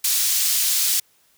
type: high-pass noise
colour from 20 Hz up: pink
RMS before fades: -20 dBFS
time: 0.04-1 s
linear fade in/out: 5 ms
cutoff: 4800 Hz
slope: 12 dB/octave
effects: white hiss -60 dBFS RMS until 1.37 s